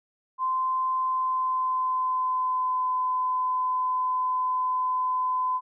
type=tone with pitch glide; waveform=sine; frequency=1035 to 1016 Hz; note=C6 to B5; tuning=-19 to +49 cents; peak=-23 dBFS; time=0.38-5.61 s; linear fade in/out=50 ms; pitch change=-32 cents; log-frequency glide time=0.93-2.9 s; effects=none